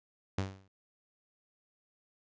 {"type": "tone with exponential decay", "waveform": "sawtooth", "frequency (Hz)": 96.3, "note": "G2", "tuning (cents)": -30, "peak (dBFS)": -24, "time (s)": [0.38, 0.68], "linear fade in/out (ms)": 5, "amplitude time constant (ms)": 64, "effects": ["resampled to 16000 Hz"]}